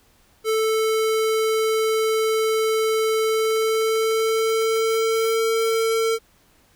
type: tone with pitch glide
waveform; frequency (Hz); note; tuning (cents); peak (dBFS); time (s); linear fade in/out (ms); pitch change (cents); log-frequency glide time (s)
square; 440 to 450.5; A4 to A4; 0 to +41; -19; 0.44-6.19; 50; +41; 3.23-5.57
effects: pink hiss -58 dBFS RMS until 6.75 s